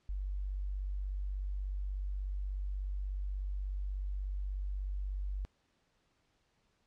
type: tone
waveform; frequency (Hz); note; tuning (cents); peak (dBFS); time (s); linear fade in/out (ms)
sine; 48.26; G1; -26; -34; 0.09-5.45; 0
effects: pink hiss -75 dBFS RMS until 6.86 s + low-pass 6000 Hz 12 dB/octave